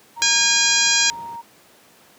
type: tone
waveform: sine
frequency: 932.3 Hz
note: A#5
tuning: in tune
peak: -30 dBFS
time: 0.16-1.42 s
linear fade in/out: 20 ms
type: noise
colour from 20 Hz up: brown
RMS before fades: -36 dBFS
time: 0.19-1.36 s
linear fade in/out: 2 ms
type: harmonic tone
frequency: 814 Hz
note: G#5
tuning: 35 cents flat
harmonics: 2 / 3 / 4 / 5 / 6 / 7 / 8 / 9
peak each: -23 / -23 / -23 / -23 / -23 / -23 / -23 / -23 dBFS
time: 0.22-1.1 s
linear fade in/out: 0 ms
effects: pink hiss -51 dBFS RMS until 2.18 s + high-pass 200 Hz 12 dB/octave